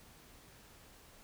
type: silence
effects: pink hiss -59 dBFS RMS until 1.23 s